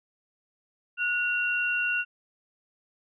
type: tone pair together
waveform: sine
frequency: 1455.8 / 2751 Hz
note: F#6 / F7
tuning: -29 / -27 cents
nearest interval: major seventh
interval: 1102 cents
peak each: -27 dBFS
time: 0.97-2.05 s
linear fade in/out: 50 ms
effects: none